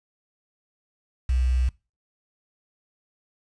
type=tone with quantisation; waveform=sine; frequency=63.1 Hz; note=B1; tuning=38 cents sharp; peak=-19 dBFS; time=1.29-1.69 s; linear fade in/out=5 ms; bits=7; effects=noise-tail reverb RT60 0.3 s tail -23 dB re dry + resampled to 22050 Hz